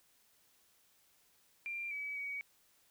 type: tone with pitch steps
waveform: sine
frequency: 2378 / 2284 / 2258 Hz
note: D7 / D7 / C#7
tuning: +21 / -49 / +31 cents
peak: -38 dBFS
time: 1.66-2.41 s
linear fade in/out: 0 ms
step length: 250 ms
effects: white hiss -70 dBFS RMS until 2.9 s